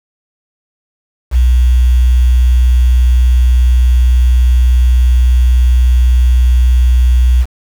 sine tone with quantisation, 61.74 Hz, B1, in tune, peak -5 dBFS, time 1.31-7.46 s, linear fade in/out 50 ms, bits 5, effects none

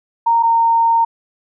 sine tone pair in turn, 926 / 919.6 Hz, A#5 / A#5, -12 / -24 cents, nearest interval unison, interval 12 cents, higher first, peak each -10 dBFS, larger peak neither, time 0.26-0.43 / 0.43-1.05 s, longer second, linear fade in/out 10 ms, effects none

